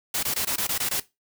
white noise bursts, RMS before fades -26 dBFS, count 8, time 0.14-1 s, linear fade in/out 5 ms, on 90 ms, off 20 ms, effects noise-tail reverb RT60 0.2 s tail -17 dB re dry

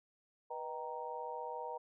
harmonic tone with a mistuned harmonic, 155.56 Hz, D#3, in tune, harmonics 3 / 4 / 5 / 6, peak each -45 / -48 / -47 / -43 dBFS, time 0.5-1.78 s, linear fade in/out 10 ms, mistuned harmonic 3, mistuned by +79 cents, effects none

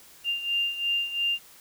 sine beating tone pair, 2794 / 2796.9 Hz, F7 / F7, 0 / +2 cents, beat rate 2.9 Hz, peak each -26 / -31 dBFS, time 0.24-1.39 s, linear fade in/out 50 ms, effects white hiss -52 dBFS RMS until 1.6 s

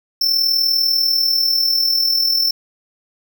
square tone with amplitude modulation, 5360 Hz, E8, 28 cents sharp, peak -12 dBFS, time 0.21-2.51 s, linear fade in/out 5 ms, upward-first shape sine, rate 40.2 Hz, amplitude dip 50%, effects none

